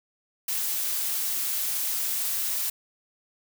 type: noise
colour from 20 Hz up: blue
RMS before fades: -28 dBFS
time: 0.48-2.7 s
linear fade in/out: 5 ms
effects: none